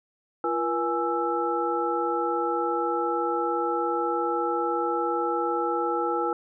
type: tone cluster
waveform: sine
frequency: 342.8 / 480.2 / 832 / 1323 Hz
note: F4 / B4 / G#5 / E6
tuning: -32 / -49 / +3 / +6 cents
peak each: -29 dBFS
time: 0.44-6.33 s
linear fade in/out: 2 ms
effects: none